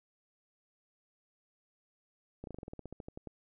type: slowing click train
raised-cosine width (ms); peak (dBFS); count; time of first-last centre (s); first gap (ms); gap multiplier
2; -30; 15; 2.44-3.273; 32; 1.09
effects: none